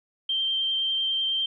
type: tone with vibrato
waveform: sine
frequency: 3147 Hz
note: G7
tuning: 6 cents sharp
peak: -23 dBFS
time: 0.29-1.46 s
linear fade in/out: 5 ms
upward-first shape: triangle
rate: 10 Hz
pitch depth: 12 cents each way
effects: none